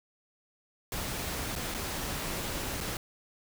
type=noise with dropouts; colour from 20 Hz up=pink; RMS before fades=-35 dBFS; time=0.92-2.97 s; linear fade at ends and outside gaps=2 ms; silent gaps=1.555-1.56 / 1.742-1.746 / 2.805-2.809 s; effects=none